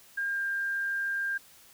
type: tone with pitch glide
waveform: sine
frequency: 1607 to 1596.8 Hz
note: G6 to G6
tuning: +43 to +32 cents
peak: -28 dBFS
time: 0.17-1.38 s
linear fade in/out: 10 ms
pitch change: -11 cents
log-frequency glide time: 0.3-0.4 s
effects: white hiss -56 dBFS RMS until 1.73 s

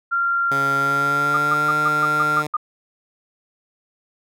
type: tone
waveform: sine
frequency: 1384 Hz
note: F6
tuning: 16 cents flat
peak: -17 dBFS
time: 0.11-2.43 s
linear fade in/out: 20 ms
type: tone with pitch glide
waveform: 10% pulse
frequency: 138.59 to 150.26 Hz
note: C#3 to D3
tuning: 0 to +40 cents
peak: -17 dBFS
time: 0.51-2.47 s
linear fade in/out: 5 ms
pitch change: +140 cents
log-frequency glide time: 0.76-1.72 s
type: tone bursts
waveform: sine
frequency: 1222 Hz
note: D#6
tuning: 32 cents flat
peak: -17 dBFS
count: 8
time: 1.34-2.568 s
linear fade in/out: 5 ms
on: 31 ms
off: 140 ms
effects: none

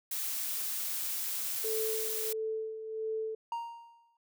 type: noise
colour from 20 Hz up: blue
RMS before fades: -35 dBFS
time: 0.11-2.33 s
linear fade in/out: 5 ms
type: tone with tremolo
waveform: sine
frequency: 440 Hz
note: A4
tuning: in tune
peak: -31 dBFS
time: 1.64-3.35 s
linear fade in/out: 5 ms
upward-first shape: sine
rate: 1.5 Hz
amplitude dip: 60%
type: tone with exponential decay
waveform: triangle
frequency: 932.3 Hz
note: A#5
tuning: in tune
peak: -29 dBFS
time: 3.52-4.17 s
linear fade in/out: 2 ms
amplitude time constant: 140 ms
effects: none

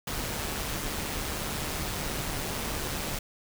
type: noise with amplitude modulation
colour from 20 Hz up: pink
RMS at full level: -31 dBFS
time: 0.07-3.19 s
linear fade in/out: 5 ms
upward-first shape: sine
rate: 150 Hz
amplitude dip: 40%
effects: none

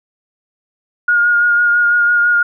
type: tone with vibrato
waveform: sine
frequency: 1428 Hz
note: F6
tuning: 38 cents sharp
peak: -9 dBFS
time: 1.08-2.43 s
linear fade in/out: 5 ms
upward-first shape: sine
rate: 6 Hz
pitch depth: 19 cents each way
effects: none

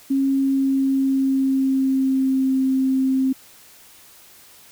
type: tone with pitch glide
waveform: sine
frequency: 271.6 to 264 Hz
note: C#4 to C4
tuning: -35 to +16 cents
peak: -16 dBFS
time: 0.1-3.33 s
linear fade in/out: 10 ms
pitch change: -49 cents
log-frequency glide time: 0.24-2.6 s
effects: white hiss -48 dBFS RMS until 4.71 s

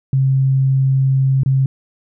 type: tone with dropouts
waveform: sine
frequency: 133.9 Hz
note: C3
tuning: 40 cents sharp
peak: -11 dBFS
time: 0.13-1.66 s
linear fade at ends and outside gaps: 2 ms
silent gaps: 1.434-1.46 s
effects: none

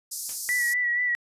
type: band-pass noise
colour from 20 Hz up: white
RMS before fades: -34 dBFS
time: 0.11-0.74 s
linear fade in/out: 10 ms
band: 4800 to 13000 Hz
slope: 48 dB/octave
type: noise with exponential decay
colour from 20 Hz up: white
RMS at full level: -38 dBFS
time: 0.29-0.45 s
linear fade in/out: 2 ms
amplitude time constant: 34 ms
type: tone with vibrato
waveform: sine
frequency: 1947 Hz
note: B6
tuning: 25 cents flat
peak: -22 dBFS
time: 0.49-1.15 s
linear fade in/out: 0 ms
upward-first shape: sine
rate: 4.2 Hz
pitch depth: 34 cents each way
effects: resampled to 32000 Hz

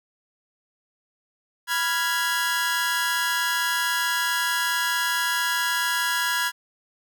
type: chord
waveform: sawtooth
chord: F diminished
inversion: second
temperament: equal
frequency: 987.8 / 1396.9 / 1661.2 Hz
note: Cb6 / F6 / Ab6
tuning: 0 / 0 / 0 cents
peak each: -24 / -25 / -21 dBFS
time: 1.67-6.52 s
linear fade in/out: 50 ms
effects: none

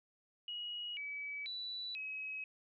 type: tone with pitch steps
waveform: sine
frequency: 2900 / 2288 / 3958 / 2550 Hz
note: F#7 / D7 / B7 / D#7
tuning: -35 / -46 / +3 / +42 cents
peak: -40 dBFS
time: 0.48-2.44 s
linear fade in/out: 2 ms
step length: 490 ms
effects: none

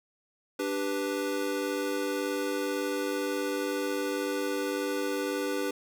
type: chord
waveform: square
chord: G major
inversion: second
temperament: equal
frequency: 293.7 / 392 / 493.9 Hz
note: D4 / G4 / B4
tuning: 0 / 0 / 0 cents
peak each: -34 dBFS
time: 0.59-5.71 s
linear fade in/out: 5 ms
effects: none

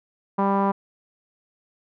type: tone with low-pass filter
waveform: sawtooth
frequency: 197.4 Hz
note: G3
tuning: 12 cents sharp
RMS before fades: -21 dBFS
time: 0.38-0.72 s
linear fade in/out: 10 ms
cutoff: 1000 Hz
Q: 4.3
effects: none

